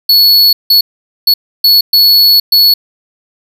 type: tone bursts at uneven times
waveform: square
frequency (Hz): 4400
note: C#8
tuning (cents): -14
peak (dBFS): -4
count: 6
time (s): 0.09-0.53 / 0.7-0.81 / 1.27-1.34 / 1.64-1.81 / 1.93-2.4 / 2.52-2.74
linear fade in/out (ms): 5
effects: none